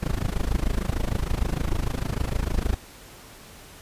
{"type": "noise with amplitude modulation", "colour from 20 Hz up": "brown", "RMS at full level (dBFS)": -21, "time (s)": [0.02, 2.75], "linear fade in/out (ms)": 10, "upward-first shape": "sine", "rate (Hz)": 26.6, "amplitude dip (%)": 100, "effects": ["pink hiss -46 dBFS RMS until 3.81 s", "resampled to 32000 Hz"]}